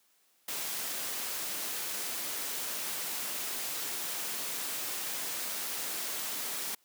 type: noise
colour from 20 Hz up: white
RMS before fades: -36 dBFS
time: 0.48-6.75 s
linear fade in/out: 5 ms
effects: white hiss -69 dBFS RMS until 6.84 s + high-pass 200 Hz 12 dB/octave